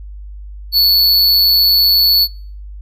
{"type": "tone with amplitude modulation", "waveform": "square", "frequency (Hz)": 4434, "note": "C#8", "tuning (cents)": 0, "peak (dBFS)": -6, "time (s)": [0.72, 2.28], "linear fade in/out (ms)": 50, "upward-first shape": "sine", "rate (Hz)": 184, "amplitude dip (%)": 50, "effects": ["noise-tail reverb RT60 0.5 s tail -26 dB re dry", "added 50 Hz sine -28 dBFS peak until 2.81 s"]}